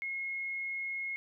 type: tone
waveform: sine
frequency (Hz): 2162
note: C#7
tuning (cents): -44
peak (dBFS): -34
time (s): 0.02-1.16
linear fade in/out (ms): 0
effects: none